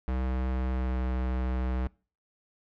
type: tone with pitch glide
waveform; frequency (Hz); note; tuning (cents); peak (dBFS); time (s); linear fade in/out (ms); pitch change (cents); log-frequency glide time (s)
square; 64 to 63.34; C2 to B1; -38 to +44; -28; 0.08-1.87; 0; -18; 0.66-0.99
effects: noise-tail reverb RT60 0.4 s tail -25 dB re dry + low-pass 2000 Hz 12 dB/octave